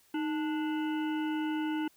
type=harmonic tone with a mistuned harmonic; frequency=293.7 Hz; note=D4; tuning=in tune; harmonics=1 / 3 / 5 / 7 / 9 / 10; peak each=-30 / -40 / -43 / -50 / -50 / -48 dBFS; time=0.14-1.88 s; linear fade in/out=5 ms; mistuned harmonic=1; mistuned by=+96 cents; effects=white hiss -65 dBFS RMS until 1.96 s